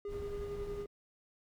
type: tone with tremolo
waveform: triangle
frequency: 406.9 Hz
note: G#4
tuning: 35 cents flat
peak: -35 dBFS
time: 0.05-0.86 s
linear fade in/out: 2 ms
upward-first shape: sine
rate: 11 Hz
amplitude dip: 40%
type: noise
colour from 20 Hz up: brown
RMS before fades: -45 dBFS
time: 0.07-0.87 s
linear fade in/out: 50 ms
effects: none

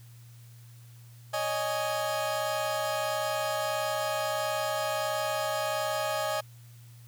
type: chord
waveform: 30% pulse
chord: C# suspended second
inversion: none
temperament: equal with one note detuned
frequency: 560.8 / 622.3 / 830.6 Hz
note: C#5 / D#5 / G#5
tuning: +20 / 0 / 0 cents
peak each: -33 / -28 / -31 dBFS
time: 1.33-6.41 s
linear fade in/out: 10 ms
effects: added 118 Hz sine -48 dBFS peak until 7.07 s + white hiss -60 dBFS RMS until 7.07 s

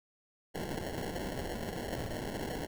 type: noise with sample-and-hold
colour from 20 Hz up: violet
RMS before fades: -38 dBFS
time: 0.54-2.67 s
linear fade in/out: 20 ms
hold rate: 1225 Hz
effects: none

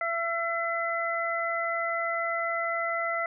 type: harmonic tone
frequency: 673 Hz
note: E5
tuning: 36 cents sharp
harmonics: 1 / 2 / 3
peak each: -31 / -31 / -31 dBFS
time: 0.01-3.26 s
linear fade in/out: 2 ms
effects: none

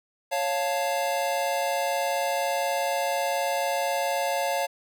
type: chord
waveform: square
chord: Db augmented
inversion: none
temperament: equal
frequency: 554.4 / 698.5 / 880 Hz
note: Db5 / F5 / A5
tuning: 0 / 0 / 0 cents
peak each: -29 / -29 / -31 dBFS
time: 0.31-4.67 s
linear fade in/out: 20 ms
effects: none

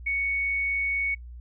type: tone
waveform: sine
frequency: 2224 Hz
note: C#7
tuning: 5 cents sharp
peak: -24 dBFS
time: 0.06-1.15 s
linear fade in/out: 10 ms
effects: noise-tail reverb RT60 0.1 s tail -26 dB re dry + added 60 Hz sine -39 dBFS peak until 1.4 s

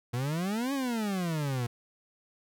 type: exponential two-way sweep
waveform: 40% pulse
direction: up then down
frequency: 116.54 to 283.3 to 116.54 Hz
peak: -28 dBFS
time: 0.13-1.67 s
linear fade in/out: 10 ms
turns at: 0.73 s
effects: none

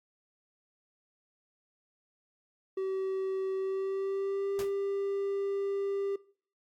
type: tone with pitch glide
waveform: triangle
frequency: 382.3 to 396.5 Hz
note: G4 to G4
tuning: -43 to +20 cents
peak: -28 dBFS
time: 2.77-6.16 s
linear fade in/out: 5 ms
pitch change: +63 cents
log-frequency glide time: 3.56-4.53 s
type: noise with exponential decay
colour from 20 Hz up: pink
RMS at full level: -37 dBFS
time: 4.59-4.73 s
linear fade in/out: 2 ms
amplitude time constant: 30 ms
effects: noise-tail reverb RT60 0.5 s tail -21 dB re dry + AAC 64 kbps

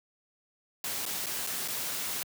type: noise with dropouts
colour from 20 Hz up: white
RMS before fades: -34 dBFS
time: 0.84-2.23 s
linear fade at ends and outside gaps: 2 ms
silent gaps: 1.055-1.062 / 1.26-1.266 / 1.467-1.471 / 1.678-1.683 s
effects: high-pass 100 Hz 12 dB/octave

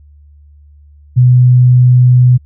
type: tone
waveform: sine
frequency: 125 Hz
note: B2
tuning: 21 cents sharp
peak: -3 dBFS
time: 1.16-2.38 s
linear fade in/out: 20 ms
effects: added 73 Hz sine -38 dBFS peak until 2.45 s

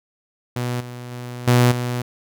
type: tone with level steps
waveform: sawtooth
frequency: 122.6 Hz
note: B2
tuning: 12 cents flat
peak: -18 / -28 / -26 / -8 / -18 dBFS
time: 0.56-2.02 s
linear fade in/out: 5 ms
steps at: 0.8 / 1.11 / 1.47 / 1.71 s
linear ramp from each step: 10 ms
effects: none

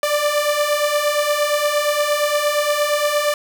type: beating tone pair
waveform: sawtooth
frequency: 584 / 592.6 Hz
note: D5 / D5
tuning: -10 / +15 cents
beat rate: 8.6 Hz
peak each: -18 / -14 dBFS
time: 0.03-3.34 s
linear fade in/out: 2 ms
effects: none

